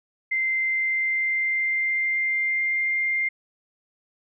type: tone with pitch glide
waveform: sine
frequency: 2082 to 2106 Hz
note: C7 to C7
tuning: -9 to +11 cents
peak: -21 dBFS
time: 0.31-3.29 s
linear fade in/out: 10 ms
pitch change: +20 cents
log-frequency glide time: 0.66-2.97 s
effects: none